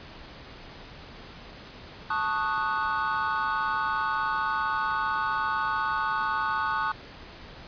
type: chord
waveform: triangle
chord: D# half-diminished seventh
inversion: second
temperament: equal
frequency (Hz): 880 / 1108.7 / 1244.5 / 1480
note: A5 / C#6 / D#6 / F#6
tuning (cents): 0 / 0 / 0 / 0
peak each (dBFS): -29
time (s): 2.1-6.92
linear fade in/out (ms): 5
effects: pink hiss -45 dBFS RMS until 7.67 s + resampled to 11025 Hz